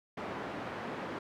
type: band-pass noise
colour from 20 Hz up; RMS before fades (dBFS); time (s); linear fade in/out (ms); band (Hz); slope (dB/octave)
pink; -40; 0.17-1.19; 5; 200 to 1700; 12
effects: none